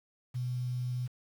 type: tone with quantisation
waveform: sine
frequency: 124.6 Hz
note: B2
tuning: 16 cents sharp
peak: -31 dBFS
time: 0.34-1.08 s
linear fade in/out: 20 ms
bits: 9
effects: none